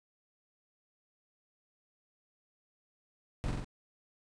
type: noise with echo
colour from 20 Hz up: brown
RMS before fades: -34 dBFS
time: 3.44-3.51 s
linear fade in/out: 0 ms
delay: 45 ms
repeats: 3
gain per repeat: -2 dB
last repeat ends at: 3.645 s
effects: resampled to 22050 Hz